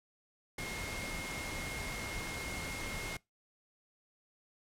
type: tone in noise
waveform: sine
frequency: 2145 Hz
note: C7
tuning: 42 cents sharp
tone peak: -43 dBFS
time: 0.58-3.17 s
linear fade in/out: 5 ms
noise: pink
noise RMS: -41 dBFS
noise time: 0.58-3.17 s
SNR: -5 dB
effects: noise-tail reverb RT60 0.2 s tail -23 dB re dry + low-pass 11000 Hz 12 dB/octave